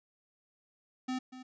square tone with echo, 256.4 Hz, C4, 35 cents flat, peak -33 dBFS, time 1.08-1.19 s, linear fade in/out 10 ms, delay 240 ms, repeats 1, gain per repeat -13 dB, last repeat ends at 1.43 s, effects resampled to 16000 Hz

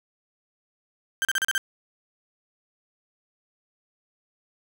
35% pulse tone bursts, 1568 Hz, G6, in tune, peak -20 dBFS, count 6, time 1.22-1.579 s, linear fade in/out 0 ms, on 29 ms, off 37 ms, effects none

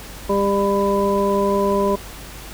harmonic tone, 199.4 Hz, G3, 30 cents sharp, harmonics 1 / 2 / 3 / 5, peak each -22 / -19 / -22 / -22 dBFS, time 0.29-1.96 s, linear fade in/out 10 ms, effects added 50 Hz sine -37 dBFS peak until 2.53 s + pink hiss -37 dBFS RMS until 2.53 s

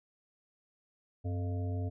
harmonic tone with a mistuned harmonic, 87.31 Hz, F2, in tune, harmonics 1 / 3 / 5 / 7 / 8, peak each -32 / -42 / -46 / -49 / -50 dBFS, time 1.24-1.9 s, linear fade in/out 20 ms, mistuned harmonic 1, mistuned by +150 cents, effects none

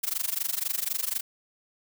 blue noise with amplitude modulation, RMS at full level -26 dBFS, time 0.03-1.21 s, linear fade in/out 10 ms, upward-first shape sine, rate 24 Hz, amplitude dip 95%, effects none

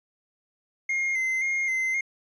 triangle tone with vibrato, 2100 Hz, C7, 6 cents sharp, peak -22 dBFS, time 0.89-2.01 s, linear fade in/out 5 ms, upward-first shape square, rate 1.9 Hz, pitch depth 28 cents each way, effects resampled to 22050 Hz

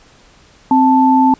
sine tone pair together, 261.6 / 879.9 Hz, C4 / A5, 0 / 0 cents, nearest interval octave + major sixth, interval 2100 cents, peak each -10 dBFS, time 0.71-1.34 s, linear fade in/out 2 ms, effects pink hiss -47 dBFS RMS until 1.39 s + resampled to 16000 Hz

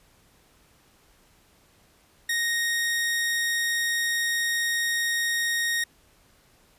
sawtooth tone, 1864.7 Hz, A#6, in tune, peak -20 dBFS, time 2.29-5.84 s, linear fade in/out 5 ms, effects pink hiss -60 dBFS RMS until 6.78 s + resampled to 32000 Hz

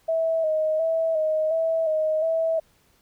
sine tone with vibrato, 638 Hz, D#5, 43 cents sharp, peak -20 dBFS, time 0.08-2.6 s, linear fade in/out 10 ms, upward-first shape square, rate 1.4 Hz, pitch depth 36 cents each way, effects pink hiss -62 dBFS RMS until 3.01 s

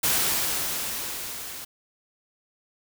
white noise with level ramp, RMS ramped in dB -22 to -38 dBFS, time 0.03-1.65 s, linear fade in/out 10 ms, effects none

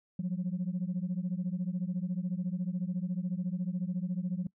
sine beating tone pair, 174.61 / 188.61 Hz, F3 / F#3, 0 / +33 cents, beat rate 14 Hz, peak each -32 / -33 dBFS, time 0.19-4.47 s, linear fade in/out 5 ms, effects noise-tail reverb RT60 0.1 s tail -23 dB re dry + tanh soft clip ceiling -26 dBFS

